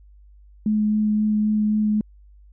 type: tone with vibrato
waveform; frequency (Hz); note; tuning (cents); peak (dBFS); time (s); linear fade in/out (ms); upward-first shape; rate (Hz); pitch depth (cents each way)
sine; 212.7; G#3; +42; -17; 0.66-2.01; 2; sine; 3.8; 9
effects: added 50 Hz sine -46 dBFS peak until 2.52 s